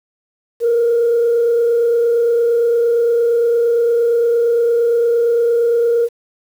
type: tone with frequency modulation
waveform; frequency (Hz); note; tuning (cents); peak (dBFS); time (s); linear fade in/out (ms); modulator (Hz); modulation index
sine; 468.9; A#4; +10; -10; 0.6-6.09; 50; 28.7; 0.3
effects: tanh soft clip ceiling -7 dBFS + 7-bit